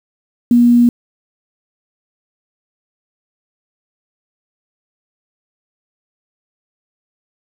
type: tone with quantisation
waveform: sine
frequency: 240 Hz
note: B3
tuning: 49 cents flat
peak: -6 dBFS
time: 0.51-0.89 s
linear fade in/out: 2 ms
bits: 6
effects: none